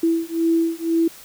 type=beating tone pair; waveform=sine; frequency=329.6 / 331.6 Hz; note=E4 / E4; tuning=0 / +10 cents; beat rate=2 Hz; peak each=-20 dBFS; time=0.03-1.08 s; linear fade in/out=5 ms; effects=white hiss -43 dBFS RMS until 1.24 s